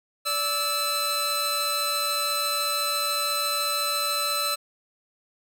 sawtooth tone cluster, 581 / 1313 / 4053 Hz, D5 / E6 / B7, -19 / -7 / +44 cents, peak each -29 / -24 / -24 dBFS, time 0.25-4.56 s, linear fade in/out 20 ms, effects none

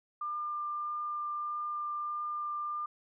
sine tone with vibrato, 1197 Hz, D6, 33 cents sharp, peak -33 dBFS, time 0.21-2.86 s, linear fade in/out 5 ms, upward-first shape triangle, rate 1.6 Hz, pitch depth 8 cents each way, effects none

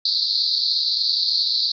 white band-pass noise, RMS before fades -21 dBFS, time 0.05-1.72 s, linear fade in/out 5 ms, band 4000 to 4700 Hz, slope 96 dB/octave, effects none

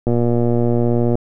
click train, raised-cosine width 2 ms, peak -5 dBFS, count 130, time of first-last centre 0.07-1.154 s, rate 119 Hz, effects none

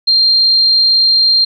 sine tone, 4186 Hz, C8, in tune, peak -7 dBFS, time 0.07-1.45 s, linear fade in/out 10 ms, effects none

